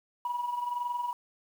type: tone with amplitude modulation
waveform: sine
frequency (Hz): 970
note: B5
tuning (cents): -31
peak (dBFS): -26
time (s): 0.25-1.13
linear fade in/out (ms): 2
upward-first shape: sine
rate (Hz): 21.6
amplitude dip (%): 65
effects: tanh soft clip ceiling -25 dBFS + 9-bit